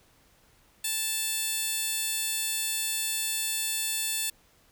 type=tone with high-pass filter; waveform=15% pulse; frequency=880 Hz; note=A5; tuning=in tune; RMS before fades=-30 dBFS; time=0.84-4.3 s; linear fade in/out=5 ms; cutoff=5200 Hz; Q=0.73; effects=pink hiss -62 dBFS RMS until 4.71 s